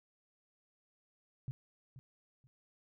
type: tone with echo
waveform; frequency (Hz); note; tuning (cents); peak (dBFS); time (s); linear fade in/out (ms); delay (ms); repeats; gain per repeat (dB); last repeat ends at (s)
sine; 130; C3; -11; -36; 1.48-1.51; 0; 480; 2; -13; 2.47
effects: none